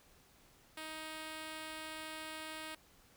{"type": "tone", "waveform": "5% pulse", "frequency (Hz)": 313.9, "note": "D#4", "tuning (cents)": 15, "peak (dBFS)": -32, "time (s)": [0.77, 2.75], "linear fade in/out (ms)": 5, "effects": ["pink hiss -65 dBFS RMS until 3.16 s"]}